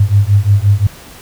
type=beating tone pair; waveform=sine; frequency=98.5 / 104.2 Hz; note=G2 / G#2; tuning=+9 / +6 cents; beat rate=5.7 Hz; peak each=-10 dBFS; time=0-0.87 s; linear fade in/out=5 ms; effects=pink hiss -36 dBFS RMS until 1.21 s